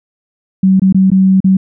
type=tone with dropouts; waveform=sine; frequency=190 Hz; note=F#3; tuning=46 cents sharp; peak=-5 dBFS; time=0.63-1.57 s; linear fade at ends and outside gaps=5 ms; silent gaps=0.797-0.818 / 0.926-0.945 / 1.103-1.116 / 1.404-1.443 s; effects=none